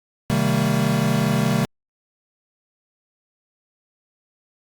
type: chord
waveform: square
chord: C minor seventh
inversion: none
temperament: equal with one note detuned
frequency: 130.81 / 155.56 / 196 / 227.8 Hz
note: C3 / Eb3 / G3 / Bb3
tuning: 0 / 0 / 0 / -40 cents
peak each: -24 dBFS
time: 0.3-1.65 s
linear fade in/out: 0 ms
effects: Opus 48 kbps